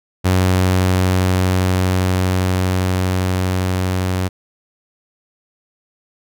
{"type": "tone with level ramp", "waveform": "sawtooth", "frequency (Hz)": 92.5, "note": "F#2", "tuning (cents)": 0, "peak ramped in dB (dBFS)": [-8, -13], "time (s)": [0.24, 4.29], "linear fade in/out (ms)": 20, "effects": []}